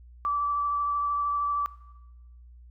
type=tone with vibrato; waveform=sine; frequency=1159 Hz; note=D6; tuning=23 cents flat; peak=-24 dBFS; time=0.25-1.66 s; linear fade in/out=0 ms; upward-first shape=sine; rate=13 Hz; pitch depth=11 cents each way; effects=noise-tail reverb RT60 1.0 s tail -19 dB re dry + added 60 Hz sine -47 dBFS peak until 2.7 s